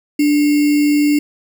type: tone with sample-and-hold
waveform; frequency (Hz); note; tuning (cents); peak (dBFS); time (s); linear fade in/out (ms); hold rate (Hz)
sine; 293.7; D4; 0; -10; 0.19-1.19; 5; 2450
effects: none